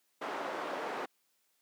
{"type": "band-pass noise", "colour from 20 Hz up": "white", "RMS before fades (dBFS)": -38, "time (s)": [0.21, 1.06], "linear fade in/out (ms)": 10, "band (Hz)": [330, 1000], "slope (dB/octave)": 12, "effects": ["white hiss -75 dBFS RMS until 1.61 s", "high-pass 200 Hz 12 dB/octave"]}